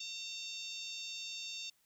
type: harmonic tone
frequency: 909 Hz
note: A#5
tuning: 44 cents flat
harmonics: 3 / 4 / 5 / 6 / 7 / 8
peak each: -47 / -45 / -49 / -50 / -52 / -55 dBFS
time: 0-1.7 s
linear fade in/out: 5 ms
effects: white hiss -73 dBFS RMS until 1.85 s